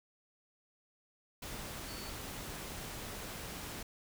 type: tone in noise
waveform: sine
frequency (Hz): 4474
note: C#8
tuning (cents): +15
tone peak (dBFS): -50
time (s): 1.88-2.1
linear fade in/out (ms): 5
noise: pink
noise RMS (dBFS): -44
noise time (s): 1.42-3.83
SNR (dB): -9
effects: none